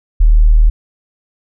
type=tone; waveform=sine; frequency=38.72 Hz; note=D#1; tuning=8 cents flat; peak=-4 dBFS; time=0.2-0.7 s; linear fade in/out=10 ms; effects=none